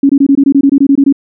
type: tone bursts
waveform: sine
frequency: 277.2 Hz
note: C#4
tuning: in tune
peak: -3 dBFS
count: 13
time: 0.03-1.126 s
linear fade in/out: 5 ms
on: 64 ms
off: 22 ms
effects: none